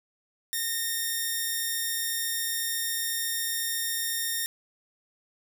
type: tone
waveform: 5% pulse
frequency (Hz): 1834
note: A#6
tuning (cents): -29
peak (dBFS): -17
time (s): 0.53-4.46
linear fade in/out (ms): 0
effects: 8-bit